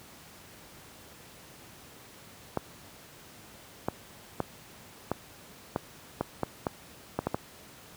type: clicks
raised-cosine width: 1 ms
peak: -13 dBFS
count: 11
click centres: 2.573 / 3.885 / 4.403 / 5.116 / 5.761 / 6.21 / 6.433 / 6.668 / 7.19 / 7.27 / 7.345 s
effects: pink hiss -51 dBFS RMS until 7.96 s + high-pass 80 Hz 12 dB/octave